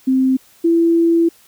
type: tone pair in turn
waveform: sine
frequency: 261.6 / 334.6 Hz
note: C4 / E4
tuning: 0 / +26 cents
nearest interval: major third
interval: 426 cents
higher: second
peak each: -11 / -10 dBFS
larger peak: second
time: 0.07-0.37 / 0.64-1.29 s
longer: second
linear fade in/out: 10 ms
effects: white hiss -50 dBFS RMS until 1.47 s